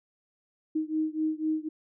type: beating tone pair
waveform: sine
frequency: 311.1 / 315.1 Hz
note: D#4 / D#4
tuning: 0 / +22 cents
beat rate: 4 Hz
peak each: -29 / -30 dBFS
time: 0.75-1.69 s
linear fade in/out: 10 ms
effects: none